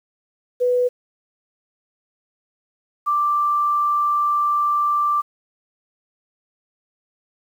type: tone pair in turn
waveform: sine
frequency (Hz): 494.7 / 1176.6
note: B4 / D6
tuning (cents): +3 / +3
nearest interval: octave + minor third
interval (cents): 1500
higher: second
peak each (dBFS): -15 / -16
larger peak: first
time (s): 0.6-0.89 / 3.06-5.22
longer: second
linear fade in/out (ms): 20
effects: 8-bit

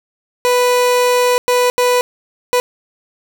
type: tone bursts at uneven times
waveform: 30% pulse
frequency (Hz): 493.9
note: B4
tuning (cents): 0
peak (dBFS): -8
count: 4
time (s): 0.45-1.38 / 1.48-1.7 / 1.78-2.01 / 2.53-2.6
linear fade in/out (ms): 0
effects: none

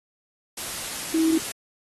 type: tone in noise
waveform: sine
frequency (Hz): 322.5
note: E4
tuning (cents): -38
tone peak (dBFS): -18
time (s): 1.14-1.38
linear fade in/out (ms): 5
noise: white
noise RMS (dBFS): -32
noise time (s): 0.57-1.52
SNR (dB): +11
effects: AAC 32 kbps

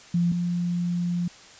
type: tone pair in turn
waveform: sine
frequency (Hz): 172.8 / 174.71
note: F3 / F3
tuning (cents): -18 / +1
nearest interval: unison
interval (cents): 19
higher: second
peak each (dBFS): -19 / -23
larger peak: first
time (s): 0.14-0.32 / 0.32-1.28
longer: second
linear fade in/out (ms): 5
effects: white hiss -48 dBFS RMS until 1.59 s + resampled to 16000 Hz

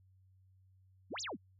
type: exponential two-way sweep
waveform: sine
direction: up then down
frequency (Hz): 146.83 to 7600 to 146.83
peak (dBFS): -39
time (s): 1.1-1.37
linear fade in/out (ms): 20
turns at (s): 1.21
effects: added 94 Hz sine -63 dBFS peak until 1.59 s

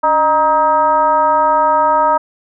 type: tone with frequency modulation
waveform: sine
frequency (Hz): 941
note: A#5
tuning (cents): +16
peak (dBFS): -9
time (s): 0.03-2.18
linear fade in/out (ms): 10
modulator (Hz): 328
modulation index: 0.98
effects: none

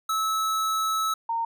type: tone pair in turn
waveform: square / sine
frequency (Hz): 1300 / 919.2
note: E6 / A#5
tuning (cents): -24 / -25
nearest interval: tritone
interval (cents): 601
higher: first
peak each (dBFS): -24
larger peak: neither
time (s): 0.09-1.14 / 1.29-1.45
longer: first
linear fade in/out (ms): 5
effects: none

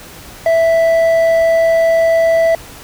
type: tone with hard clipping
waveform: sine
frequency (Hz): 659.3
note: E5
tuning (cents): 0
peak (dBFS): -10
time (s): 0.46-2.55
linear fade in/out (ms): 2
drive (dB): 5
effects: pink hiss -35 dBFS RMS until 2.83 s

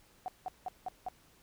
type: tone bursts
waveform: sine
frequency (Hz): 743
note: F#5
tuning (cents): +7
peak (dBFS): -34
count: 5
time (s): 0.26-1.085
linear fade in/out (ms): 0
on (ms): 21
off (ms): 180
effects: pink hiss -64 dBFS RMS until 1.42 s

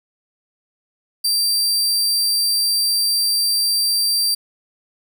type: tone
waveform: sawtooth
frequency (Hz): 4699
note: D8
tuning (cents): 0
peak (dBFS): -13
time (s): 1.24-4.35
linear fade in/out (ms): 10
effects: none

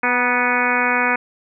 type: harmonic tone with a mistuned harmonic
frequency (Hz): 246.9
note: B3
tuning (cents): 0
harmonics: 1 / 2 / 3 / 4 / 5 / 6 / 7 / 8 / 9 / 10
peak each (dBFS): -26 / -26 / -26 / -23 / -25 / -22 / -24 / -28 / -23 / -26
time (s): 0.03-1.16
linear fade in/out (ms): 5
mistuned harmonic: 4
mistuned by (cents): -32
effects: none

